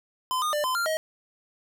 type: tone with pitch steps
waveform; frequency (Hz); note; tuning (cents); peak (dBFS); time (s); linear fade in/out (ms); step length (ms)
square; 1023 / 1224 / 594 / 1025 / 1390 / 632; C6 / D#6 / D5 / C6 / F6 / D#5; -39 / -29 / +20 / -36 / -9 / +27; -25; 0.31-0.97; 0; 110
effects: none